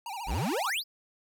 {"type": "tone with vibrato", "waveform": "square", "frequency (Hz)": 860, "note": "A5", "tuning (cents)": -40, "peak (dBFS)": -36, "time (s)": [0.06, 0.7], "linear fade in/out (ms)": 2, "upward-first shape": "sine", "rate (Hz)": 14, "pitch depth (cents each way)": 200}
{"type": "exponential sweep", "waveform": "square", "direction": "up", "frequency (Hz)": [36.71, 5230], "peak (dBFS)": -29, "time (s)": [0.26, 0.84], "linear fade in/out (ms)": 50}
{"effects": []}